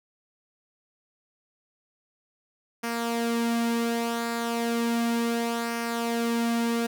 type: tone with flanger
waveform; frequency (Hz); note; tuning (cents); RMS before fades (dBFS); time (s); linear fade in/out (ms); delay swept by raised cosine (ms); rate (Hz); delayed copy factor
sawtooth; 233.1; A#3; 0; -27; 2.83-6.87; 10; 0.26 to 3.96; 0.34; -0.5
effects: none